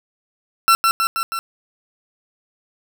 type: tone with echo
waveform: 40% pulse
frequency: 1349 Hz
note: E6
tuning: 40 cents sharp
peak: -9 dBFS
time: 0.68-0.75 s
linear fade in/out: 0 ms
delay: 160 ms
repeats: 4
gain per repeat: -3 dB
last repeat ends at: 1.39 s
effects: none